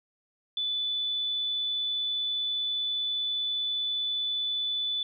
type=tone; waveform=sine; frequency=3485 Hz; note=A7; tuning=17 cents flat; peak=-27 dBFS; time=0.57-5.03 s; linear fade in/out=2 ms; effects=none

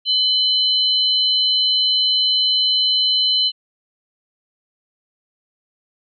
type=tone pair together; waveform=sine; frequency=3000 / 4080 Hz; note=F#7 / C8; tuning=+23 / -44 cents; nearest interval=perfect fourth; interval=533 cents; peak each=-17 dBFS; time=0.05-3.52 s; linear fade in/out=50 ms; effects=none

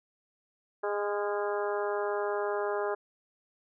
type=harmonic tone with a mistuned harmonic; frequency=205.4 Hz; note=G#3; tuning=19 cents flat; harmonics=2 / 3 / 4 / 5 / 6 / 7 / 8; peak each=-31 / -35 / -37 / -39 / -41 / -42 / -43 dBFS; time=0.83-2.95 s; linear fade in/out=10 ms; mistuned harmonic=7; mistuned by=-40 cents; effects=none

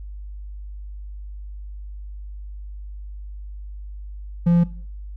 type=tone; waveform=triangle; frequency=172.1 Hz; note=F3; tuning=25 cents flat; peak=-11 dBFS; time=4.46-4.64 s; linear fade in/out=10 ms; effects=noise-tail reverb RT60 0.5 s tail -19 dB re dry + added 50 Hz sine -32 dBFS peak until 5.16 s

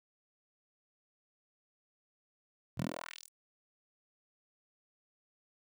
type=tone with high-pass filter sweep; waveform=10% pulse; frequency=41.2 Hz; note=E1; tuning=in tune; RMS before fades=-41 dBFS; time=2.77-3.29 s; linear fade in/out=20 ms; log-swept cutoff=100 to 9800 Hz; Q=2.1; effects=none

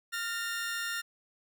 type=tone pair together; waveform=sawtooth; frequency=1399 / 1827 Hz; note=F6 / A#6; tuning=+3 / -35 cents; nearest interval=perfect fourth; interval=462 cents; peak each=-32 / -32 dBFS; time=0.12-1.02 s; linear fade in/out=20 ms; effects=none

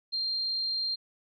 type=tone; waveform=sine; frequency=4186 Hz; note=C8; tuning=in tune; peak=-28 dBFS; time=0.12-0.96 s; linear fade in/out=20 ms; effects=none

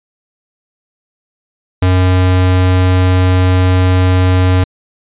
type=tone; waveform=square; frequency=91.9 Hz; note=F#2; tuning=11 cents flat; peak=-8 dBFS; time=1.82-4.64 s; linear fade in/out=5 ms; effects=resampled to 8000 Hz

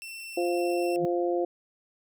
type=tone; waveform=sawtooth; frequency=2692 Hz; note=E7; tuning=36 cents sharp; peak=-35 dBFS; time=0.02-0.96 s; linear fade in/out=0 ms
type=harmonic tone; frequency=174.61 Hz; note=F3; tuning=in tune; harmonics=2 / 3 / 4; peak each=-26 / -30 / -32 dBFS; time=0.37-1.45 s; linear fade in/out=5 ms
type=tone with exponential growth; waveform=sine; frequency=164.81 Hz; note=E3; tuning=in tune; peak=-26 dBFS; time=0.93-1.05 s; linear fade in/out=0 ms; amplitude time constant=25 ms
effects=none

